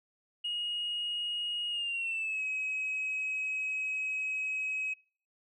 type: tone with pitch glide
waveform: sine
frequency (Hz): 2877 to 2548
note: F#7 to D#7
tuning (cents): -49 to +41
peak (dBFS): -30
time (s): 0.44-4.94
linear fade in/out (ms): 10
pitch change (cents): -210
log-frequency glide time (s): 1.7-2.43
effects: noise-tail reverb RT60 0.5 s tail -26 dB re dry + tanh soft clip ceiling -28 dBFS